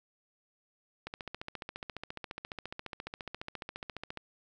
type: click train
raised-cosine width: 0.3 ms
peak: -23 dBFS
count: 46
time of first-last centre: 1.07-4.173 s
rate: 14.5 Hz
effects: none